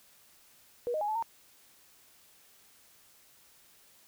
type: tone with pitch steps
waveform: sine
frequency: 482 / 619 / 829 / 865 / 915 Hz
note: B4 / D#5 / G#5 / A5 / A#5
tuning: -42 / -9 / -3 / -30 / -32 cents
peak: -29 dBFS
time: 0.87-1.225 s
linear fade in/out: 0 ms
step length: 71 ms
effects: white hiss -61 dBFS RMS until 4.07 s